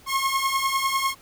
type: beating tone pair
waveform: sawtooth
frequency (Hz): 1076 / 1086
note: C6 / C#6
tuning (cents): +48 / -36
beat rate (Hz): 10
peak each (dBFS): -21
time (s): 0.06-1.15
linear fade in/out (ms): 50
effects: pink hiss -52 dBFS RMS until 1.21 s